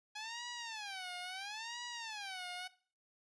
10% pulse tone with vibrato, 832 Hz, G#5, 3 cents sharp, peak -34 dBFS, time 0.15-2.68 s, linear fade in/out 10 ms, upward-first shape sine, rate 0.74 Hz, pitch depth 260 cents each way, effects noise-tail reverb RT60 0.4 s tail -18 dB re dry + resampled to 22050 Hz

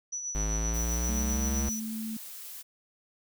sine tone with tremolo, 5920 Hz, F#8, in tune, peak -31 dBFS, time 0.12-1.8 s, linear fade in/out 10 ms, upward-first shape sine, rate 7.7 Hz, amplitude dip 45%
square linear sweep, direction up, 51.5 to 69.3 Hz, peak -29 dBFS, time 0.35-1.69 s, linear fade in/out 0 ms
blue noise, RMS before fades -43 dBFS, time 0.73-2.63 s, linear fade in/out 20 ms
sine tone, 220.7 Hz, A3, 5 cents sharp, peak -33 dBFS, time 1.09-2.17 s, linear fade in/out 5 ms
effects none

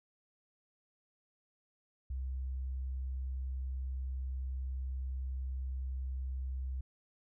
sine tone, 65.1 Hz, C2, 8 cents flat, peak -35 dBFS, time 2.1-6.81 s, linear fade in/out 5 ms, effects none

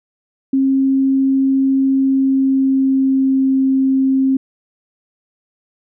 sine tone with pitch glide, 268.6 to 266.3 Hz, C4 to C4, +46 to +31 cents, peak -11 dBFS, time 0.53-4.37 s, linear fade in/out 5 ms, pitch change -15 cents, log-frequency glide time 1.91-3.52 s, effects none

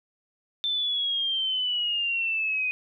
sine exponential sweep, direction down, 3564 to 2489 Hz, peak -24 dBFS, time 0.64-2.71 s, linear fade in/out 0 ms, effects none

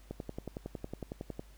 click train, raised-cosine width 2 ms, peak -25 dBFS, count 15, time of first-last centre 0.11-1.394 s, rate 10.9 Hz, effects added 50 Hz sine -54 dBFS peak until 1.57 s + pink hiss -63 dBFS RMS until 1.57 s

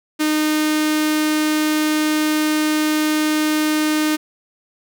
sawtooth tone with notch filter, 306.8 Hz, D#4, 24 cents flat, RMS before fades -18 dBFS, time 0.19-4.17 s, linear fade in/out 20 ms, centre 730 Hz, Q 1.1, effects none

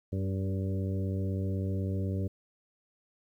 harmonic tone with a mistuned harmonic, 96 Hz, G2, 36 cents flat, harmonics 1 / 2 / 3 / 4 / 5 / 6, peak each -30 / -36 / -40 / -42 / -44 / -46 dBFS, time 0.12-2.28 s, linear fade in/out 10 ms, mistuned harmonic 4, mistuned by +18 cents, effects 11-bit

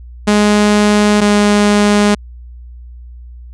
sawtooth tone pair in turn, 208.4 / 206.6 Hz, G#3 / G#3, +6 / -9 cents, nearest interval unison, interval 15 cents, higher first, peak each -4 dBFS, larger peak neither, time 0.27-1.21 / 1.21-2.15 s, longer neither, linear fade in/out 10 ms, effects added 60 Hz sine -30 dBFS peak until 3.53 s + resampled to 22050 Hz

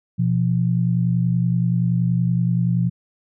sine tone pair together, 122.73 / 173.3 Hz, B2 / F3, -10 / -13 cents, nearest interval tritone, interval 597 cents, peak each -19 dBFS, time 0.18-2.9 s, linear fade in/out 20 ms, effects none

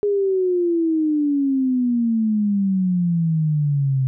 sine exponential sweep, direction down, 414.6 to 130 Hz, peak -16 dBFS, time 0.03-4.07 s, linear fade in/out 0 ms, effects none

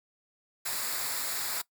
white noise with comb filter, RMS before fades -33 dBFS, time 0.65-1.62 s, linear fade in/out 10 ms, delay 0.33 ms, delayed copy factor -0.6, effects noise-tail reverb RT60 0.1 s tail -20 dB re dry

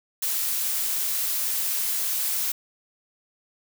blue noise, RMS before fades -26 dBFS, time 0.22-2.52 s, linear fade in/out 5 ms, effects none

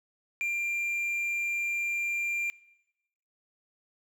triangle tone, 2382 Hz, D7, 24 cents sharp, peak -26 dBFS, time 0.41-2.5 s, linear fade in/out 0 ms, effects noise-tail reverb RT60 0.9 s tail -21 dB re dry

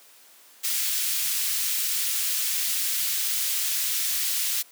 white high-pass noise, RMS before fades -26 dBFS, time 0.63-4.63 s, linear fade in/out 20 ms, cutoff 2400 Hz, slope 12 dB/octave, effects white hiss -53 dBFS RMS until 4.71 s + high-pass 300 Hz 12 dB/octave

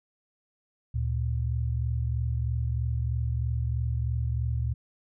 sine tone pair together, 73.42 / 116.54 Hz, D2 / A#2, 0 / 0 cents, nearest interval minor sixth, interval 800 cents, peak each -28 dBFS, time 0.94-4.74 s, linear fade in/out 10 ms, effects none

